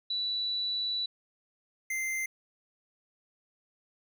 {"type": "tone pair in turn", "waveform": ["sine", "square"], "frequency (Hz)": [3951, 2084], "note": ["B7", "C7"], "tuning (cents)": [0, -7], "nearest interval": "major seventh", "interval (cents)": 1107, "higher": "first", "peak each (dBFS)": [-29, -31], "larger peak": "first", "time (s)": [[0.1, 1.06], [1.9, 2.26]], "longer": "first", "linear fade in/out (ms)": 5, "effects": []}